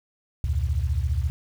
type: tone cluster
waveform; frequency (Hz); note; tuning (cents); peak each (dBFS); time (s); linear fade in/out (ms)
sine; 69.6 / 84.3 / 119.3; C#2 / E2 / A#2; +8 / +39 / +41; -24 / -26 / -30; 0.44-1.3; 0
effects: 8-bit